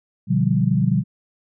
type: chord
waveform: sine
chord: G dominant seventh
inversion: first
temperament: just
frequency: 122.5 / 147 / 176.4 / 196 Hz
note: B2 / D3 / F3 / G3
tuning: -14 / +2 / +18 / 0 cents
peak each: -21 dBFS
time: 0.27-1.04 s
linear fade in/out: 50 ms
effects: none